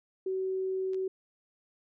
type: tone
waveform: sine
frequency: 378.1 Hz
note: F#4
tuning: 38 cents sharp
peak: -29 dBFS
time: 0.26-1.08 s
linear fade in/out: 5 ms
type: clicks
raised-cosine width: 0.2 ms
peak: -38 dBFS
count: 2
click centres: 0.934 / 0.945 s
effects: none